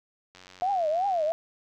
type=click train; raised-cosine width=0.2 ms; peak=-31 dBFS; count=89; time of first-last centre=0.35-1.304 s; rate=92.2 Hz
type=tone with vibrato; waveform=sine; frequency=698.5 Hz; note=F5; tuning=in tune; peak=-23 dBFS; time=0.62-1.32 s; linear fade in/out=0 ms; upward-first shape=triangle; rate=2.8 Hz; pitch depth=280 cents each way
effects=none